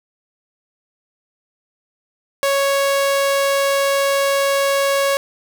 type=tone; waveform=sawtooth; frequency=554.4 Hz; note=C#5; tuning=in tune; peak=-11 dBFS; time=2.43-5.17 s; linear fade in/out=0 ms; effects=none